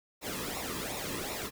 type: noise with flanger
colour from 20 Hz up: pink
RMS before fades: -37 dBFS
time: 0.21-1.51 s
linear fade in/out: 50 ms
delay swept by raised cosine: 0.63 to 1.39 ms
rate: 2.7 Hz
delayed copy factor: -0.7
effects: none